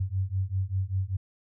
sine beating tone pair, 92.8 / 97.9 Hz, F#2 / G2, +6 / -2 cents, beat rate 5.1 Hz, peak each -29 dBFS, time 0-1.17 s, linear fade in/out 10 ms, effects none

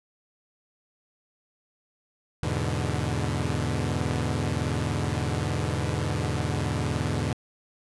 sawtooth chord, E dominant seventh, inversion none, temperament equal, 82.41 / 103.83 / 123.47 / 146.83 Hz, E2 / G#2 / B2 / D3, 0 / 0 / 0 / 0 cents, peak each -27 dBFS, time 2.43-7.33 s, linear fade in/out 0 ms, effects resampled to 24000 Hz

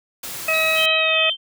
white noise, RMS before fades -31 dBFS, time 0.23-0.86 s, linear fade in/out 5 ms
harmonic tone, 638 Hz, D#5, 43 cents sharp, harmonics 1 / 2 / 3 / 4, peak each -23 / -27 / -28 / -18 dBFS, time 0.48-1.3 s, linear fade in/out 5 ms
sine tone with pitch glide, 3883 to 3520 Hz, B7 to A7, -30 to 0 cents, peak -26 dBFS, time 0.53-1.33 s, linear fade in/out 20 ms, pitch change -170 cents, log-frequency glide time 0.95-1.18 s
sine tone with tremolo, 3125 Hz, G7, 6 cents flat, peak -19 dBFS, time 0.75-1.37 s, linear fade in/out 50 ms, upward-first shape sine, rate 2.5 Hz, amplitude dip 55%
effects none

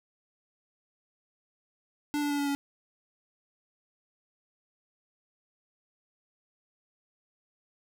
square tone with pitch steps, 293.7 / 290.7 / 287.7 / 284.7 / 281.7 Hz, D4 / D4 / D4 / C#4 / C#4, 0 / -18 / -36 / +46 / +28 cents, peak -28 dBFS, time 2.14-2.55 s, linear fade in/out 0 ms, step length 82 ms, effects none

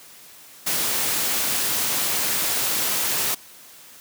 white noise, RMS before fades -23 dBFS, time 0.66-3.35 s, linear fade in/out 10 ms, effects white hiss -46 dBFS RMS until 4 s + high-pass 100 Hz 12 dB/octave

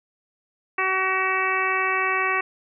harmonic tone, 378 Hz, F#4, 37 cents sharp, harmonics 1 / 2 / 3 / 4 / 5 / 6 / 7, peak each -30 / -31 / -25 / -31 / -26 / -28 / -29 dBFS, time 0.78-2.41 s, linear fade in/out 5 ms, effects none

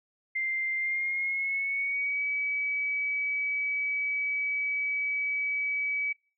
sine tone with pitch glide, 2093 to 2282 Hz, C7 to C#7, 0 to +50 cents, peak -27 dBFS, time 0.35-6.13 s, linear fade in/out 10 ms, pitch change +150 cents, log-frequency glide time 0.77-2.23 s, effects noise-tail reverb RT60 0.4 s tail -25 dB re dry

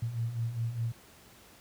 sine beating tone pair, 112.4 / 117.3 Hz, A2 / A#2, +37 / +11 cents, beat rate 4.9 Hz, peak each -37 / -31 dBFS, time 0.02-0.92 s, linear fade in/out 5 ms, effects pink hiss -56 dBFS RMS until 1.6 s + high-pass 60 Hz 12 dB/octave

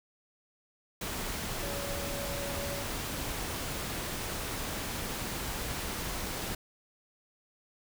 sine tone in noise, 565 Hz, C#5, 33 cents sharp, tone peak -39 dBFS, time 1.62-2.83 s, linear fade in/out 5 ms, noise pink, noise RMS -36 dBFS, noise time 1.01-6.55 s, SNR -6 dB, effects none

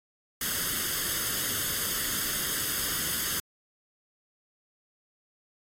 white noise with comb filter, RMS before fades -30 dBFS, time 0.41-3.4 s, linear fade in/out 2 ms, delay 0.61 ms, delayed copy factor +0.7, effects AAC 48 kbps

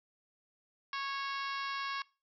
harmonic tone, 551 Hz, C#5, 11 cents flat, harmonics 2 / 3 / 4 / 5 / 6 / 7 / 8 / 9 / 10, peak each -38 / -42 / -44 / -46 / -48 / -49 / -50 / -51 / -52 dBFS, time 0.93-2.02 s, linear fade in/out 2 ms, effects noise-tail reverb RT60 0.3 s tail -22 dB re dry

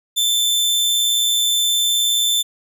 sawtooth tone with amplitude modulation, 3541 Hz, A7, 10 cents sharp, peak -11 dBFS, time 0.16-2.43 s, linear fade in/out 20 ms, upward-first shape sine, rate 119 Hz, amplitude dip 25%, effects none

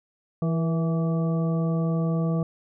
harmonic tone with a mistuned harmonic, 164.8 Hz, E3, in tune, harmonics 1 / 2 / 3 / 4 / 5 / 7, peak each -22 / -34 / -33 / -35 / -47 / -40 dBFS, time 0.42-2.43 s, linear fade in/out 2 ms, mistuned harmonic 3, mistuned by -39 cents, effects none

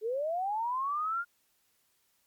sine linear sweep, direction up, 415.3 to 1427 Hz, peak -29 dBFS, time 0.01-1.25 s, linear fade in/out 50 ms, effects white hiss -72 dBFS RMS until 2.26 s + MP3 96 kbps

